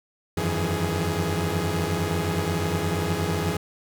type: tone cluster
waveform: sawtooth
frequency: 87.2 / 95.6 / 158.2 / 169.1 / 417.2 Hz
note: F2 / G2 / D#3 / E3 / G#4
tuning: -2 / -43 / +29 / +44 / +8 cents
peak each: -26 dBFS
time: 0.37-3.57 s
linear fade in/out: 5 ms
effects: none